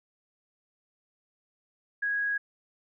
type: tone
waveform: sine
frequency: 1654 Hz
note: G#6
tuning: 8 cents flat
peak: -26 dBFS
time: 2.02-2.38 s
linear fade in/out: 10 ms
effects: none